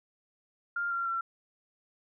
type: tone with pitch steps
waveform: sine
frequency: 1400 / 1377.5 / 1355.4 Hz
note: F6 / F6 / E6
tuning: +4 / -24 / +48 cents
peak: -29 dBFS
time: 0.76-1.21 s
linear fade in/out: 5 ms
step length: 150 ms
effects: none